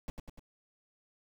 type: noise with echo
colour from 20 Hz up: brown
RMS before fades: -37 dBFS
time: 0.08-0.1 s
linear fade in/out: 0 ms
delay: 98 ms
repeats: 3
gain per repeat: -4 dB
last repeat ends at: 0.394 s
effects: none